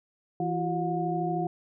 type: tone cluster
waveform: sine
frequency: 166.3 / 339.2 / 372.2 / 719 Hz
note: E3 / E4 / F#4 / F#5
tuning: +16 / +50 / +10 / -50 cents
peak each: -31 / -32 / -35 / -30 dBFS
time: 0.4-1.47 s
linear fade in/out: 2 ms
effects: none